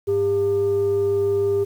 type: tone pair together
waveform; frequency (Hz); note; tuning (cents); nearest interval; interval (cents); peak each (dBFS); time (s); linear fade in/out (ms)
sine; 101.25 / 400; G#2 / G4; -43 / +35; 2 octaves; 2378; -27 / -16; 0.07-1.65; 20
effects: tanh soft clip ceiling -14 dBFS + 8-bit